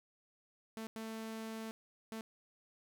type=tone bursts at uneven times; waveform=sawtooth; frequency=222.3 Hz; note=A3; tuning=18 cents sharp; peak=-38 dBFS; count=3; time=0.77-0.87 / 0.96-1.71 / 2.12-2.21 s; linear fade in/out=0 ms; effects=none